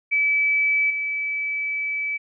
sine tone with level steps, 2300 Hz, D7, 37 cents flat, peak -17 / -23 dBFS, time 0.11-2.18 s, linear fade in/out 20 ms, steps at 0.9 s, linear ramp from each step 5 ms, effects none

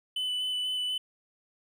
triangle tone with vibrato, 3000 Hz, F#7, 23 cents sharp, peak -27 dBFS, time 0.16-0.98 s, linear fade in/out 5 ms, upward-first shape square, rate 4.1 Hz, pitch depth 10 cents each way, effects none

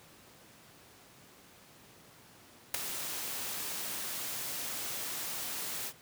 white noise with ADSR envelope, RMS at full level -27 dBFS, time 2.74-5.93 s, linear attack 5 ms, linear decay 6 ms, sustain -11 dB, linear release 59 ms, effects pink hiss -57 dBFS RMS until 6.01 s + high-pass 100 Hz 12 dB/octave

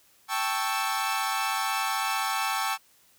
sawtooth chord, A dominant seventh, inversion third, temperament equal, 784 / 880 / 1108.7 / 1318.5 Hz, G5 / A5 / C#6 / E6, 0 / 0 / 0 / 0 cents, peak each -28 dBFS, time 0.28-2.78 s, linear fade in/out 50 ms, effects white hiss -61 dBFS RMS until 3.18 s

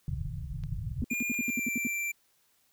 white low-pass noise, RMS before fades -35 dBFS, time 0.08-1.04 s, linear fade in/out 2 ms, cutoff 160 Hz, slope 96 dB/octave
clicks, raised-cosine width 0.2 ms, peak -34 dBFS, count 5, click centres 0.637 / 1.144 / 1.202 / 1.344 / 1.493 s
sine tone bursts, 240.7 Hz, B3, 44 cents flat, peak -28 dBFS, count 10, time 1.02-1.871 s, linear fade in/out 2 ms, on 23 ms, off 69 ms
square tone with pitch glide, 2414 to 2352 Hz, D7 to D7, +47 to +2 cents, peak -31 dBFS, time 1.1-2.12 s, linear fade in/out 10 ms, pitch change -45 cents, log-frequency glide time 1.33-1.66 s
effects white hiss -69 dBFS RMS until 2.72 s

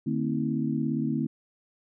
sine tone cluster, 149.6 / 226.3 / 263.6 / 321.9 Hz, D3 / A3 / C4 / E4, +32 / +49 / +13 / -41 cents, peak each -31 / -29 / -30 / -33 dBFS, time 0.06-1.27 s, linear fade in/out 10 ms, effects none

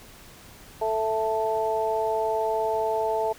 harmonic tone, 220 Hz, A3, in tune, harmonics 2 / 3 / 4, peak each -27 / -27 / -27 dBFS, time 0.81-3.33 s, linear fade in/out 10 ms, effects pink hiss -48 dBFS RMS until 3.38 s

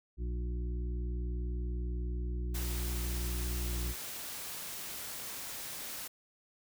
harmonic tone, 60.1 Hz, B1, 46 cents flat, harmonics 1 / 2 / 3 / 5 / 6, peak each -33 / -46 / -47 / -50 / -49 dBFS, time 0.17-3.95 s, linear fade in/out 50 ms
white noise, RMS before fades -42 dBFS, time 2.54-6.08 s, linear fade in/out 10 ms
effects none

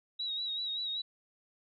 sine tone with vibrato, 3837 Hz, A#7, 49 cents sharp, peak -33 dBFS, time 0.19-1.02 s, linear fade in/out 10 ms, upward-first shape sine, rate 5.2 Hz, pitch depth 50 cents each way, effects none

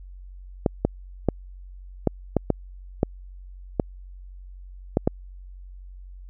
clicks, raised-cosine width 2 ms, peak -5 dBFS, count 10, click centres 0.662 / 0.85 / 1.287 / 2.073 / 2.367 / 2.503 / 3.031 / 3.798 / 4.971 / 5.075 s, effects added 46 Hz sine -39 dBFS peak until 6.29 s

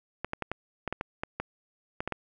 clicks, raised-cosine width 0.5 ms, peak -16 dBFS, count 12, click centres 0.246 / 0.334 / 0.423 / 0.516 / 0.877 / 0.926 / 1.011 / 1.235 / 1.4 / 2.005 / 2.076 / 2.123 s, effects none

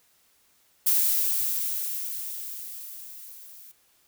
violet noise with level ramp, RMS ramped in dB -21 to -48 dBFS, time 0.86-3.72 s, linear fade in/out 10 ms, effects white hiss -64 dBFS RMS until 4.07 s

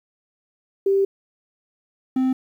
sine / triangle tone pair in turn, 392 / 259.7 Hz, G4 / C4, 0 / -13 cents, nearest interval perfect fifth, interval 713 cents, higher first, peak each -15 dBFS, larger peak neither, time 0.86-1.05 / 2.16-2.33 s, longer first, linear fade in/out 5 ms, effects 9-bit

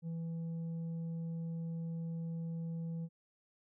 sine tone with tanh clipping, 165.4 Hz, E3, 6 cents sharp, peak -38 dBFS, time 0.02-3.09 s, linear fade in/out 50 ms, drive 4 dB, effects none

